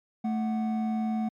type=tone pair together; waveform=triangle; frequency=220 / 740 Hz; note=A3 / F#5; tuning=0 / 0 cents; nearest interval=octave + major sixth; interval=2100 cents; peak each=-23 / -32 dBFS; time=0.24-1.29 s; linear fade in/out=10 ms; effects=tanh soft clip ceiling -21 dBFS + MP3 96 kbps

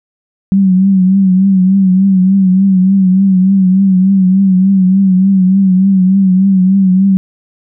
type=tone with vibrato; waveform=sine; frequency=190 Hz; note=F#3; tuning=46 cents sharp; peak=-5 dBFS; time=0.52-7.17 s; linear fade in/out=0 ms; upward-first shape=triangle; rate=3.4 Hz; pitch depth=75 cents each way; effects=none

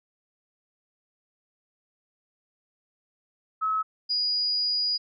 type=tone pair in turn; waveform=sine; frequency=1289 / 4898 Hz; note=E6 / D#8; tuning=-39 / -28 cents; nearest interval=octave + major seventh; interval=2311 cents; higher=second; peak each=-23 dBFS; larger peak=neither; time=3.61-3.83 / 4.09-4.98 s; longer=second; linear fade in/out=20 ms; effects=none

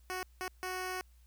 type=tone bursts at uneven times; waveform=10% pulse; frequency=369.3 Hz; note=F#4; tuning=3 cents flat; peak=-28 dBFS; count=3; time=0.1-0.23 / 0.41-0.48 / 0.63-1.01 s; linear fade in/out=0 ms; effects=added 60 Hz sine -58 dBFS peak until 1.26 s + white hiss -72 dBFS RMS until 1.26 s

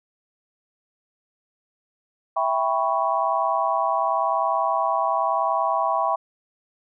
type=chord; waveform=sine; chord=C# half-diminished seventh; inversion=first; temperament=equal with one note detuned; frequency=659.3 / 789.4 / 987.8 / 1108.7 Hz; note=E5 / G5 / B5 / C#6; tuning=0 / +12 / 0 / 0 cents; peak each=-25 dBFS; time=2.36-6.16 s; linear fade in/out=10 ms; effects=none

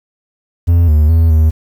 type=tone with pitch steps; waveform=triangle; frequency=85.3 / 76 / 82 / 78.8 Hz; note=F2 / D#2 / E2 / D#2; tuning=-40 / -40 / -9 / +23 cents; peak=-4 dBFS; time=0.67-1.51 s; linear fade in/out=20 ms; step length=210 ms; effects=7-bit

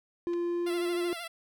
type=tone with pitch glide; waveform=triangle; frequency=346 to 349.6 Hz; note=F4 to F4; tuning=-16 to +2 cents; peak=-26 dBFS; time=0.27-1.13 s; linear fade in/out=0 ms; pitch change=+18 cents; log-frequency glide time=0.45-0.91 s
type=clicks; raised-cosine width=0.2 ms; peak=-33 dBFS; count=2; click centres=0.334 / 0.338 s
type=tone with vibrato; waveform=10% pulse; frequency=681 Hz; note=F5; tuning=44 cents flat; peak=-29 dBFS; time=0.66-1.28 s; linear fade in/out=10 ms; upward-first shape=sine; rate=13 Hz; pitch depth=58 cents each way
effects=none

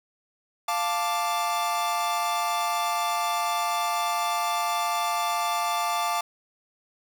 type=chord; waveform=45% pulse; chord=D minor; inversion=first; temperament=equal; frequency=698.5 / 880 / 1174.7 Hz; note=F5 / A5 / D6; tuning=0 / 0 / 0 cents; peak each=-29 / -29 / -28 dBFS; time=0.68-6.21 s; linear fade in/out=5 ms; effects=none

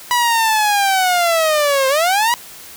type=linear two-way sweep; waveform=sawtooth; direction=down then up; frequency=982 to 523.3 to 982 Hz; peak=-9 dBFS; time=0.11-2.34 s; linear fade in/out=0 ms; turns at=1.88 s; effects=white hiss -37 dBFS RMS until 2.76 s

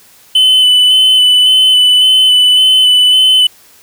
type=tone with vibrato; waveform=triangle; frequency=3016 Hz; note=F#7; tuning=32 cents sharp; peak=-3 dBFS; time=0.35-3.47 s; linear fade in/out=5 ms; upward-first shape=square; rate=1.8 Hz; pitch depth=14 cents each way; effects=white hiss -43 dBFS RMS until 3.82 s

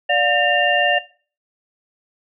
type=tone cluster; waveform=sine; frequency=587 / 713 / 1808 / 2789 Hz; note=D5 / F5 / A6 / F7; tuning=-1 / +36 / +47 / -3 cents; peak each=-20 dBFS; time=0.09-0.99 s; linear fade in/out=10 ms; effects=noise-tail reverb RT60 0.4 s tail -18 dB re dry

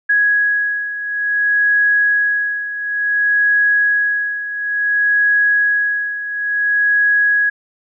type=beating tone pair; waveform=sine; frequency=1665 / 1665.57 Hz; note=G#6 / G#6; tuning=+4 / +5 cents; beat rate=0.57 Hz; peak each=-19 / -14 dBFS; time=0.09-7.5 s; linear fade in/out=10 ms; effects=none

